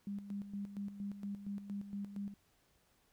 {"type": "tone with tremolo", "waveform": "sine", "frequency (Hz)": 201, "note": "G3", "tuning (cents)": 44, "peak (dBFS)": -38, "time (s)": [0.07, 2.34], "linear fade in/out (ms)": 2, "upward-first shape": "square", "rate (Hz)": 4.3, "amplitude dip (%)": 65, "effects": ["pink hiss -73 dBFS RMS until 3.12 s"]}